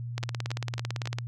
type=two click trains; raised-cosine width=0.2 ms; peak=-15 / -18 dBFS; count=19 / 4; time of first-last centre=0.18-1.186 / 0.23-1.056 s; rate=17.9 / 3.63 Hz; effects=added 119 Hz sine -33 dBFS peak until 1.27 s